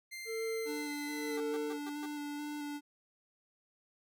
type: tone with pitch glide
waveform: sawtooth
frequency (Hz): 2093 to 2028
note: C7 to B6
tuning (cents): 0 to +45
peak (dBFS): -39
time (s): 0.11-1.38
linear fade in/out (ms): 20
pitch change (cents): -55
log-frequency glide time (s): 0.45-1.2
type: tone with tremolo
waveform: triangle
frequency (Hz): 449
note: A4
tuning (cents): +35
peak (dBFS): -32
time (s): 0.25-1.8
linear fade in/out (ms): 50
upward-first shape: sine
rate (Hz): 1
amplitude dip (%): 100
type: tone with vibrato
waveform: square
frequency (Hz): 293.7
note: D4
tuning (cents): 0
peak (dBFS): -39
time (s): 0.65-2.81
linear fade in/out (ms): 50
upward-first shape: square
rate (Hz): 2.3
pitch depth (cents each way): 13
type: tone bursts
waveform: 15% pulse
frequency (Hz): 392.2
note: G4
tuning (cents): +1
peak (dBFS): -38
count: 5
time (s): 1.37-2.06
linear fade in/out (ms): 5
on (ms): 34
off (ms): 130
effects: none